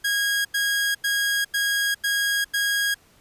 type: tone bursts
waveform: sawtooth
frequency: 1640 Hz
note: G#6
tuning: 22 cents flat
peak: -17 dBFS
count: 6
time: 0.04-2.945 s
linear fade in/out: 10 ms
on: 410 ms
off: 89 ms
effects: pink hiss -57 dBFS RMS until 3.2 s + resampled to 32000 Hz